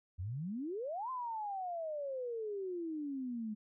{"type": "exponential two-way sweep", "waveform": "sine", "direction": "up then down", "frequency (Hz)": [82.41, 1049, 208.8], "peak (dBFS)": -37, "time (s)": [0.18, 3.55], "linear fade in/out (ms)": 20, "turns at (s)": 1.1, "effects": []}